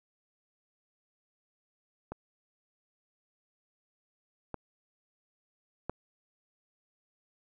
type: clicks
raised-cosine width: 1 ms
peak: -24 / -22 / -19 dBFS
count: 3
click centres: 2.12 / 4.543 / 5.896 s
effects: none